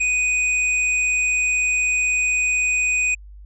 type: tone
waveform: square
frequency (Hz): 2489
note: D#7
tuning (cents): 0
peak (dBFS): -18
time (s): 0-3.15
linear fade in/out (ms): 10
effects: added 50 Hz sine -38 dBFS peak until 3.45 s + resampled to 22050 Hz